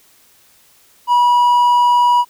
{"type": "tone", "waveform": "triangle", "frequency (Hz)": 971, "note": "B5", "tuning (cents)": -30, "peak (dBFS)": -7, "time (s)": [1.07, 2.25], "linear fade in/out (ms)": 50, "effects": ["white hiss -51 dBFS RMS until 2.29 s"]}